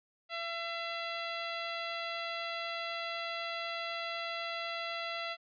10% pulse tone, 674 Hz, E5, 38 cents sharp, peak -27 dBFS, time 0.29-5.37 s, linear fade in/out 50 ms, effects resampled to 11025 Hz

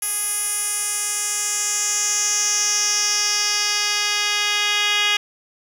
10% pulse tone with band-pass filter sweep, 413.9 Hz, G#4, 6 cents flat, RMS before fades -21 dBFS, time 0.02-5.17 s, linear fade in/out 5 ms, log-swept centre 11000 to 3400 Hz, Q 3.1, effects 7-bit

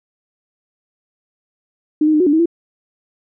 sine tone with pitch steps, 304.1 / 310.6 / 303.5 / 365 / 290.1 / 319 / 338.2 Hz, D#4 / D#4 / D#4 / F#4 / D4 / D#4 / E4, -40 / -3 / -43 / -24 / -21 / +43 / +44 cents, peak -10 dBFS, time 2.01-2.458 s, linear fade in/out 5 ms, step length 64 ms, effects none

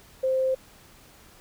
sine tone, 523.3 Hz, C5, in tune, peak -21 dBFS, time 0.23-0.55 s, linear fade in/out 10 ms, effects pink hiss -53 dBFS RMS until 1.4 s

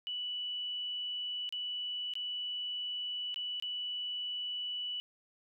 sine tone with dropouts, 2960 Hz, F#7, in tune, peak -35 dBFS, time 0.07-5 s, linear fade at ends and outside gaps 0 ms, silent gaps 1.491-1.525 / 2.137-2.154 / 3.343-3.36 / 3.599-3.624 s, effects none

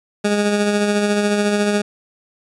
20% pulse tone with tremolo, 206.3 Hz, G#3, 11 cents flat, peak -9 dBFS, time 0.24-1.82 s, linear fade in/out 10 ms, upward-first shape sine, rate 14 Hz, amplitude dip 35%, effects resampled to 24000 Hz

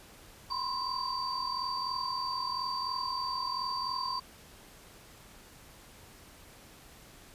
sine tone cluster, 980 / 1021 / 1064 / 4642 Hz, B5 / C6 / C6 / D8, -14 / -43 / +29 / -21 cents, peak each -39 / -39 / -36 / -36 dBFS, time 0.5-4.2 s, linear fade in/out 10 ms, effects pink hiss -54 dBFS RMS until 7.34 s + resampled to 32000 Hz

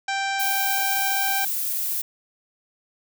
harmonic tone, 784 Hz, G5, in tune, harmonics 1 / 2 / 3 / 4 / 5 / 6 / 7 / 8 / 9 / 10, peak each -26 / -28 / -31 / -37 / -37 / -42 / -38 / -44 / -42 / -44 dBFS, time 0.08-1.45 s, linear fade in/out 5 ms
violet noise, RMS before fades -26 dBFS, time 0.39-2.02 s, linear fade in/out 10 ms
effects none

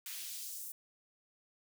white noise with high-pass filter sweep, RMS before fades -44 dBFS, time 0.06-0.72 s, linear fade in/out 2 ms, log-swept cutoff 1800 to 10000 Hz, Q 1, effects none

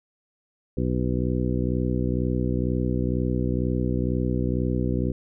harmonic tone, 62.1 Hz, B1, 10 cents sharp, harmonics 1 / 2 / 3 / 4 / 5 / 6 / 8, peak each -28 / -27 / -29 / -29 / -31 / -32 / -35 dBFS, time 0.77-5.12 s, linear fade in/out 5 ms, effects none

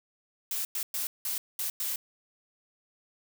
blue noise bursts at uneven times, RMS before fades -32 dBFS, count 6, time 0.51-0.65 / 0.75-0.83 / 0.94-1.07 / 1.25-1.38 / 1.59-1.7 / 1.8-1.96 s, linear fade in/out 2 ms, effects none

